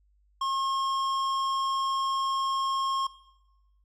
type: tone with hard clipping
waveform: triangle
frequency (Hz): 1077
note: C6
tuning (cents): +50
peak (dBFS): -28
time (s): 0.41-3.07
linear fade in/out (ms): 5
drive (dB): 15
effects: noise-tail reverb RT60 1.0 s tail -18 dB re dry + added 50 Hz sine -62 dBFS peak until 3.84 s